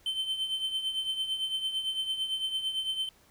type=tone with tremolo; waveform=triangle; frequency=3087 Hz; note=G7; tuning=27 cents flat; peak=-25 dBFS; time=0.06-3.09 s; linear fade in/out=2 ms; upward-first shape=triangle; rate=8.9 Hz; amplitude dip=70%; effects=pink hiss -62 dBFS RMS until 3.3 s